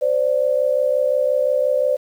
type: tone pair together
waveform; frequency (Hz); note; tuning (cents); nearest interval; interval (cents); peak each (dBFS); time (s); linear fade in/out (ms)
sine; 518.3 / 584; C5 / D5; -16 / -10; major second; 206; -18; 0.01-1.97; 20
effects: 8-bit